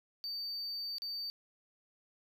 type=tone with dropouts; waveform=triangle; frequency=4600 Hz; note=D8; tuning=37 cents flat; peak=-36 dBFS; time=0.24-1.3 s; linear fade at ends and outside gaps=0 ms; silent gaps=0.983-1.02 s; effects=none